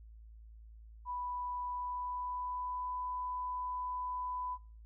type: tone with pitch glide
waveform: sine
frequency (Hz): 987.8 to 998.1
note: B5 to B5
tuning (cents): 0 to +18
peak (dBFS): -36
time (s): 1.05-4.58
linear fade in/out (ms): 50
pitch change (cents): +18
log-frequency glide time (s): 1.68-2.92
effects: noise-tail reverb RT60 0.4 s tail -26 dB re dry + added 55 Hz sine -51 dBFS peak until 4.85 s